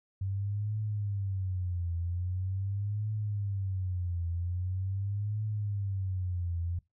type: tone with vibrato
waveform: sine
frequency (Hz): 95.5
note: G2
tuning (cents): -45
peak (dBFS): -30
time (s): 0.21-6.79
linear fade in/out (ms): 5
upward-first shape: triangle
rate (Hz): 0.43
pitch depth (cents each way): 210
effects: noise-tail reverb RT60 0.2 s tail -22 dB re dry